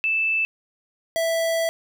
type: tone pair in turn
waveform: sine / square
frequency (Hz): 2637 / 659.2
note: E7 / E5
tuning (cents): 0 / 0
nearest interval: 2 octaves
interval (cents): 2400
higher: first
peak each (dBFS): -19 / -21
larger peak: first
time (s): 0.04-0.45 / 1.16-1.69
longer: second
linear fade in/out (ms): 0
effects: 10-bit